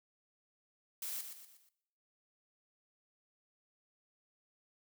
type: noise with echo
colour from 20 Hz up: blue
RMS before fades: -41 dBFS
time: 1.02-1.21 s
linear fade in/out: 2 ms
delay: 120 ms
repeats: 4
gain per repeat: -7 dB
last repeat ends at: 1.69 s
effects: noise-tail reverb RT60 0.8 s tail -19 dB re dry